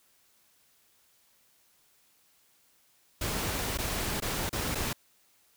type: noise with dropouts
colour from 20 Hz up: pink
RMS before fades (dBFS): -32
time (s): 3.21-4.93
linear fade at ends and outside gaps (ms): 5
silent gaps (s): 3.775-3.785 / 4.202-4.221 / 4.494-4.528 / 4.749-4.753
effects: white hiss -66 dBFS RMS until 5.56 s